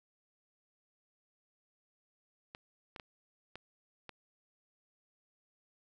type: clicks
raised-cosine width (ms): 0.3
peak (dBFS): -29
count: 5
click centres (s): 2.549 / 2.962 / 2.998 / 3.556 / 4.093
effects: none